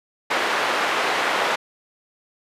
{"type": "band-pass noise", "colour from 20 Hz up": "white", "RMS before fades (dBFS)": -22, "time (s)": [0.3, 1.56], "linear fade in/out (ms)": 10, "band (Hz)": [410, 1800], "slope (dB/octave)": 12, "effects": ["resampled to 32000 Hz"]}